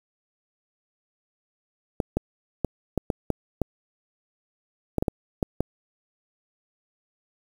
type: clicks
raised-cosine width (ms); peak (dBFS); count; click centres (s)
2; -9; 12; 2.002 / 2.17 / 2.647 / 2.977 / 3.102 / 3.303 / 3.617 / 4.983 / 5.025 / 5.082 / 5.428 / 5.606
effects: 7-bit